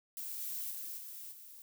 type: noise with level steps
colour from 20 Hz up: violet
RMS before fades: -42 / -40 / -43 / -47 / -53 dBFS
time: 0.17-1.62 s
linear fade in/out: 0 ms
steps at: 0.38 / 0.7 / 0.97 / 1.31 s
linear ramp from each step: 20 ms
effects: none